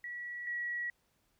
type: tone pair in turn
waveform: sine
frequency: 1934 / 1923.6 Hz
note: B6 / B6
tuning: -37 / -46 cents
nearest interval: unison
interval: 9 cents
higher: first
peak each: -39 / -34 dBFS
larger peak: second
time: 0.04-0.47 / 0.47-0.9 s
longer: neither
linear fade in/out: 2 ms
effects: pink hiss -75 dBFS RMS until 1.39 s